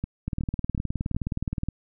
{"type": "two click trains", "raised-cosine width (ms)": 5, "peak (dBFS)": [-16, -15], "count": [4, 28], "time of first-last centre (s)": [[0.04, 1.147], [0.28, 1.686]], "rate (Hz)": [2.71, 19.2], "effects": []}